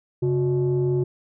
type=tone pair together; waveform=sine; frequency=136.1 / 363.3 Hz; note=C#3 / F#4; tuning=-31 / -32 cents; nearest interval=octave + perfect fourth; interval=1699 cents; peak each=-20 dBFS; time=0.22-1.04 s; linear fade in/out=10 ms; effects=tanh soft clip ceiling -15 dBFS